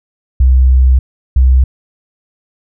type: tone pair in turn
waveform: sine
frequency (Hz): 64.2 / 64.43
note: C2 / C2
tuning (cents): -32 / -26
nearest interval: unison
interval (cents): 6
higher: second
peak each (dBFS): -4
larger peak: neither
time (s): 0.4-0.99 / 1.36-1.64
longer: first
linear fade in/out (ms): 5
effects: none